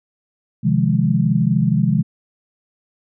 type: chord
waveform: sine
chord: F minor seventh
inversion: second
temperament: equal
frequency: 130.81 / 155.56 / 174.61 / 207.7 Hz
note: C3 / Eb3 / F3 / Ab3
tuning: 0 / 0 / 0 / 0 cents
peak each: -19 dBFS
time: 0.63-2.03 s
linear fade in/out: 20 ms
effects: none